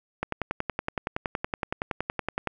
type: click train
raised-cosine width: 0.5 ms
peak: -12 dBFS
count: 25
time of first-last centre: 0.23-2.473 s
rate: 10.7 Hz
effects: none